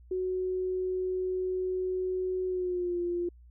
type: tone with pitch glide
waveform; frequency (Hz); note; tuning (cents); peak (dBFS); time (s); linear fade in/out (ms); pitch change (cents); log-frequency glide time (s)
sine; 370 to 349.2; F#4 to F4; 0 to 0; -28; 0.11-3.29; 5; -100; 2.47-2.99
effects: added 60 Hz sine -51 dBFS peak until 3.5 s